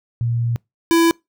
sine / square tone pair in turn, 117.8 / 333.2 Hz, A#2 / E4, +19 / +19 cents, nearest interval octave + tritone, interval 1800 cents, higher second, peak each -17 / -12 dBFS, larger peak second, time 0.21-0.56 / 0.91-1.11 s, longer first, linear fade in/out 0 ms, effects noise-tail reverb RT60 0.2 s tail -26 dB re dry

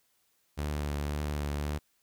sawtooth tone with vibrato, 73.42 Hz, D2, in tune, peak -27 dBFS, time 0.57-1.79 s, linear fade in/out 20 ms, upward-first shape triangle, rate 1.9 Hz, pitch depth 26 cents each way, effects white hiss -72 dBFS RMS until 2.02 s

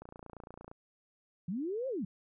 click train, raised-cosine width 1 ms, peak -33 dBFS, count 21, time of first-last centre 0.02-0.714 s, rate 28.8 Hz
sine linear two-way sweep, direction up then down, 159.8 to 550 to 159.8 Hz, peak -33 dBFS, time 1.48-2.05 s, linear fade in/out 5 ms, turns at 1.88 s
effects none

